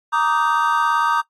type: chord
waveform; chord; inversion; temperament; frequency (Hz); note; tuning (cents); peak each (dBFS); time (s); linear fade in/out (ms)
triangle; Eb major seventh; second; just; 933.4 / 1166.7 / 1244.5 / 1555.6; Bb5 / D6 / Eb6 / G6; +2 / -12 / 0 / -14; -18 / -20 / -19 / -22; 0.12-1.22; 20
effects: noise-tail reverb RT60 0.1 s tail -19 dB re dry + AAC 48 kbps